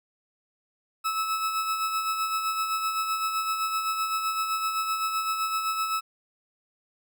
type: tone with tremolo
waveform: 40% pulse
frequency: 1300 Hz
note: E6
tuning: 24 cents flat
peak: -23 dBFS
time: 1.04-6.01 s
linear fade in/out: 20 ms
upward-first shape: sine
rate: 7.8 Hz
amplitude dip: 45%
effects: none